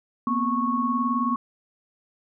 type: tone cluster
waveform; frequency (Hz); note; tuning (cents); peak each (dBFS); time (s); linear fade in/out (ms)
sine; 235.3 / 254.2 / 1103; A#3 / C4 / C#6; +16 / -50 / -9; -26 / -28 / -24; 0.27-1.36; 2
effects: none